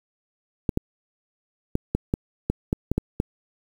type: clicks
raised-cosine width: 3 ms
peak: -8 dBFS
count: 10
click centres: 0.692 / 0.774 / 1.754 / 1.95 / 2.139 / 2.5 / 2.729 / 2.916 / 2.98 / 3.201 s
effects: 7-bit